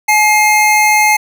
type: tone pair together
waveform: square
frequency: 850.7 / 2119 Hz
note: G#5 / C7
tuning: +41 / +21 cents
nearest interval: octave + major third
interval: 1580 cents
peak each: -11 dBFS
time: 0.08-1.17 s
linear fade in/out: 10 ms
effects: none